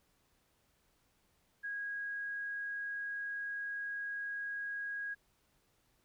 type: tone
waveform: sine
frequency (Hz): 1645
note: G#6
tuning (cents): -17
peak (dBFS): -37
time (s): 1.63-5.15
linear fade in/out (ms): 20
effects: pink hiss -74 dBFS RMS until 6.04 s